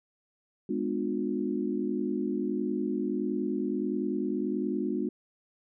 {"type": "chord", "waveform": "sine", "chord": "G# diminished seventh", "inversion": "none", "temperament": "just", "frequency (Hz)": [207.7, 249.2, 299, 358.8], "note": ["G#3", "B3", "D4", "F4"], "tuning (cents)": [0, 16, 31, 47], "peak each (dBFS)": -33, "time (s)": [0.69, 5.09], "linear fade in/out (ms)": 5, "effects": []}